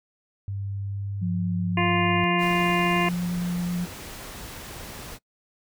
sine tone with pitch glide, 99.2 to 101.17 Hz, G2 to G#2, +21 to -45 cents, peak -28 dBFS, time 0.48-2.24 s, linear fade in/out 0 ms, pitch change +34 cents, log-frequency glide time 0.68-1.99 s
sine tone with vibrato, 176.2 Hz, F3, 16 cents sharp, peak -24 dBFS, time 1.21-3.86 s, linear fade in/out 20 ms, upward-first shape sine, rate 8.1 Hz, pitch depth 9 cents each way
harmonic tone, 349.2 Hz, F4, in tune, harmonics 1 / 2 / 3 / 5 / 6 / 7 / 8, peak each -27 / -29 / -27 / -32 / -29 / -31 / -31 dBFS, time 1.77-3.09 s, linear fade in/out 5 ms
pink noise, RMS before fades -39 dBFS, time 2.38-5.19 s, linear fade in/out 50 ms
effects noise-tail reverb RT60 0.1 s tail -22 dB re dry

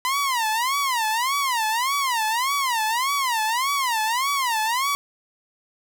sawtooth tone with vibrato, 992 Hz, B5, 7 cents sharp, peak -17 dBFS, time 0.05-4.95 s, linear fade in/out 0 ms, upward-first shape sine, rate 1.7 Hz, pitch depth 240 cents each way, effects none

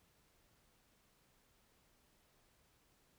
silence, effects pink hiss -73 dBFS RMS until 3.18 s

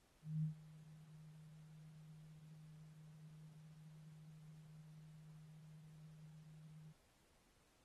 sine tone with ADSR envelope, 155.56 Hz, D#3, in tune, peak -36 dBFS, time 0.22-6.93 s, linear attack 210 ms, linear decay 110 ms, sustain -21 dB, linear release 14 ms, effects pink hiss -75 dBFS RMS until 7.84 s + AAC 32 kbps

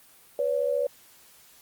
sine tone pair together, 493.9 / 568.2 Hz, B4 / C#5, 0 / +43 cents, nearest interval major second, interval 243 cents, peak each -27 / -25 dBFS, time 0.39-0.87 s, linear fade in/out 2 ms, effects white hiss -55 dBFS RMS until 1.61 s + Opus 32 kbps

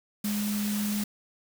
sine tone in noise, 207.7 Hz, G#3, in tune, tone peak -27 dBFS, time 0.24-1.04 s, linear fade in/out 5 ms, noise white, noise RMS -36 dBFS, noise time 0.24-1.04 s, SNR +6 dB, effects none

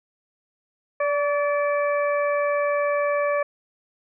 harmonic tone with a mistuned harmonic, 580 Hz, D5, 22 cents flat, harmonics 1 / 2 / 3 / 4, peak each -21 / -27 / -31 / -33 dBFS, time 1-3.43 s, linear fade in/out 5 ms, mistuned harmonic 2, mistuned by -25 cents, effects none

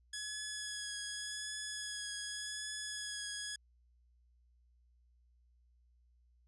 10% pulse tone with vibrato, 1683 Hz, G#6, 23 cents sharp, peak -31 dBFS, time 0.13-3.56 s, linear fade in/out 5 ms, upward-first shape triangle, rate 0.87 Hz, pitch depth 21 cents each way, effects added 60 Hz sine -66 dBFS peak until 6.47 s + resampled to 24000 Hz

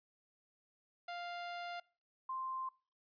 sawtooth / sine tone pair in turn, 698.5 / 1046.6 Hz, F5 / C6, 0 / 0 cents, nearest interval perfect fifth, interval 700 cents, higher second, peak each -38 / -38 dBFS, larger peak neither, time 1.08-1.8 / 2.29-2.69 s, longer first, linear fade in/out 5 ms, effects noise-tail reverb RT60 0.4 s tail -24 dB re dry + resampled to 11025 Hz

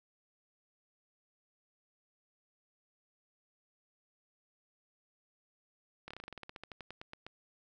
slowing click train, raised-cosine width 0.3 ms, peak -29 dBFS, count 19, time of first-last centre 6.08-7.266 s, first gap 26 ms, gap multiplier 1.1, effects none

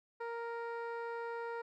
15% pulse tone with low-pass filter, 466.2 Hz, A#4, in tune, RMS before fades -41 dBFS, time 0.2-1.62 s, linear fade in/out 10 ms, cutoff 1500 Hz, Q 0.51, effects none

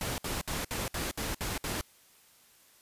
pink noise bursts, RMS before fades -34 dBFS, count 8, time 0.01-1.811 s, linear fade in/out 0 ms, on 170 ms, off 63 ms, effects white hiss -61 dBFS RMS until 2.81 s + resampled to 32000 Hz

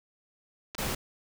clicks, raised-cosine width 0.2 ms, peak -22 dBFS, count 2, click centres 0.748 / 0.751 s
pink noise, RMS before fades -32 dBFS, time 0.78-0.95 s, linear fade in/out 5 ms
effects none

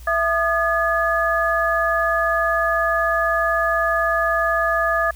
sine tone cluster, 665 / 1223 / 1701 Hz, E5 / D#6 / G#6, +15 / -30 / +41 cents, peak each -21 dBFS, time 0.07-5.11 s, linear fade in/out 5 ms, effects added 60 Hz sine -36 dBFS peak until 5.15 s + white hiss -49 dBFS RMS until 5.15 s

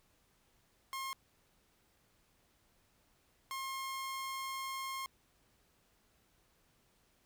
sawtooth tone bursts at uneven times, 1070 Hz, C6, 38 cents sharp, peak -35 dBFS, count 2, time 0.93-1.13 / 3.51-5.06 s, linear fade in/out 0 ms, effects pink hiss -72 dBFS RMS until 7.25 s

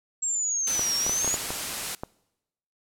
sine exponential two-way sweep, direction down then up, 7600 to 5510 to 6910 Hz, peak -24 dBFS, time 0.22-1.36 s, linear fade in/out 10 ms, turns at 0.96 s
white noise, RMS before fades -31 dBFS, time 0.67-1.95 s, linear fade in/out 2 ms
clicks, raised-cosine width 1 ms, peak -17 dBFS, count 8, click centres 0.794 / 1.065 / 1.095 / 1.246 / 1.277 / 1.342 / 1.505 / 2.035 s
effects noise-tail reverb RT60 0.9 s tail -24 dB re dry + low-pass 12000 Hz 12 dB/octave

